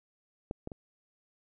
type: clicks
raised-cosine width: 2 ms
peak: -21 / -24 / -28 dBFS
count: 3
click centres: 0.511 / 0.674 / 0.718 s
effects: none